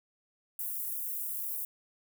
white high-pass noise, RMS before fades -36 dBFS, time 0.59-1.65 s, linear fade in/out 2 ms, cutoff 11000 Hz, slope 24 dB/octave, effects none

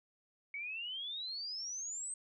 sine exponential sweep, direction up, 2219 to 8372 Hz, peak -39 dBFS, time 0.54-2.14 s, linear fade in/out 2 ms, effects none

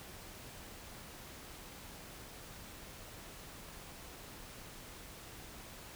silence, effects pink hiss -51 dBFS RMS until 5.95 s

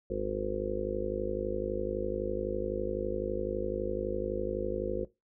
harmonic tone, 51.91 Hz, G#1, in tune, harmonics 1 / 2 / 4 / 5 / 6 / 7 / 8 / 9 / 10, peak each -39 / -45 / -41 / -46 / -46 / -35 / -43 / -36 / -37 dBFS, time 0.1-5.05 s, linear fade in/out 5 ms, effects noise-tail reverb RT60 0.2 s tail -18 dB re dry

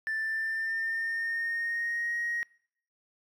triangle tone with pitch glide, 1767 to 1882.9 Hz, A6 to A#6, +7 to +17 cents, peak -26 dBFS, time 0.07-2.43 s, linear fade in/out 0 ms, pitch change +110 cents, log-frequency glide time 0.17-2.15 s, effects noise-tail reverb RT60 0.6 s tail -26 dB re dry + tanh soft clip ceiling -25 dBFS

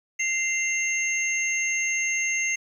sine tone cluster, 2085 / 2739 / 6390 Hz, C7 / F7 / G8, -7 / -34 / +32 cents, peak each -25 / -31 / -28 dBFS, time 0.19-2.56 s, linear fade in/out 10 ms, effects 9-bit

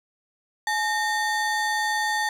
square ring-modulated tone, 1342 Hz, E6, 31 cents sharp, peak -20 dBFS, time 0.67-2.29 s, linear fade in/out 2 ms, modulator 492 Hz, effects low-pass 9000 Hz 12 dB/octave + 8-bit

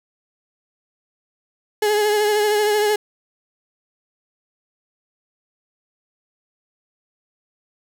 35% pulse tone with vibrato, 420 Hz, G#4, 19 cents sharp, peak -14 dBFS, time 1.82-2.96 s, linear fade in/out 5 ms, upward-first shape triangle, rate 13 Hz, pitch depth 40 cents each way, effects none

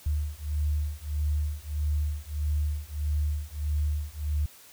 sine beating tone pair, 73.8 / 75.4 Hz, D2 / D2, +9 / +46 cents, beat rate 1.6 Hz, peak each -29 dBFS, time 0.06-4.46 s, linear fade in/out 5 ms, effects white hiss -52 dBFS RMS until 4.72 s

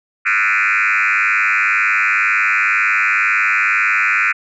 sine tone with frequency modulation, 1910 Hz, A#6, 42 cents sharp, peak -11 dBFS, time 0.25-4.33 s, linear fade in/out 20 ms, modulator 102 Hz, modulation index 5.9, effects tanh soft clip ceiling -8 dBFS

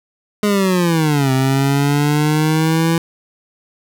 25% pulse linear two-way sweep, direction down then up, 210 to 130.81 to 166.7 Hz, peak -9 dBFS, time 0.43-2.98 s, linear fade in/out 2 ms, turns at 1.32 s, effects none

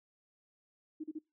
sine tone bursts, 310.8 Hz, D#4, 2 cents flat, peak -37 dBFS, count 3, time 1-1.19 s, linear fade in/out 10 ms, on 40 ms, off 35 ms, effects noise-tail reverb RT60 0.2 s tail -22 dB re dry

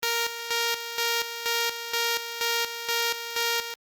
5% pulse tone with tremolo, 466.2 Hz, A#4, in tune, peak -12 dBFS, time 0.03-3.74 s, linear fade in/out 0 ms, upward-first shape square, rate 2.1 Hz, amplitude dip 65%, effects Opus 32 kbps

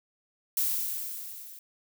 violet noise with level ramp, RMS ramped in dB -26 to -47 dBFS, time 0.57-1.59 s, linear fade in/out 2 ms, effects none

